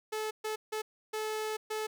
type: tone bursts at uneven times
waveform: sawtooth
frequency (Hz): 432.6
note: A4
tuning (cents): -29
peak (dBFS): -29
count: 5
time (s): 0.12-0.31 / 0.44-0.56 / 0.72-0.82 / 1.13-1.57 / 1.7-1.87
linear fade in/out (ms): 10
effects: none